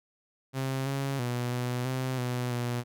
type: tone with pitch steps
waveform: sawtooth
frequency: 133.2 / 137.3 / 122.3 / 123.7 / 129.7 / 124 / 121.3 Hz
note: C3 / C#3 / B2 / B2 / C3 / B2 / B2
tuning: +31 / -16 / -16 / +3 / -15 / +7 / -31 cents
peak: -25 dBFS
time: 0.53-2.84 s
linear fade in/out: 50 ms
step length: 330 ms
effects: none